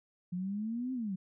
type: exponential two-way sweep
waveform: sine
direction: up then down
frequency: 174.61 to 263.2 to 179.9 Hz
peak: -33 dBFS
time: 0.32-1.16 s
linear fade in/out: 10 ms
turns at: 0.93 s
effects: none